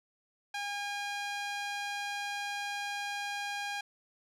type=tone with band-pass filter; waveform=sawtooth; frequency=812 Hz; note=G#5; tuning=39 cents flat; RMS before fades=-37 dBFS; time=0.54-3.81 s; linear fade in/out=5 ms; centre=2500 Hz; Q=0.62; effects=none